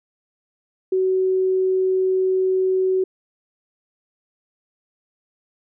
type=tone; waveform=sine; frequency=375.4 Hz; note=F#4; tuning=25 cents sharp; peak=-16 dBFS; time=0.92-3.04 s; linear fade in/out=5 ms; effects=none